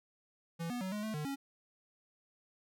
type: tone with pitch steps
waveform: square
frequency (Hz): 167 / 244.3 / 187.9 / 209.6 / 217.8 / 150.8 / 276.1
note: E3 / B3 / F#3 / G#3 / A3 / D3 / C#4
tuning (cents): +23 / -19 / +27 / +16 / -17 / +46 / -7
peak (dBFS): -37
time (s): 0.59-1.36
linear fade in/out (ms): 20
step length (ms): 110
effects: none